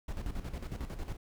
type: noise with tremolo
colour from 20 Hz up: brown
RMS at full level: -36 dBFS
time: 0.08-1.17 s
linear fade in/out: 5 ms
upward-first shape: square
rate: 11 Hz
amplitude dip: 65%
effects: none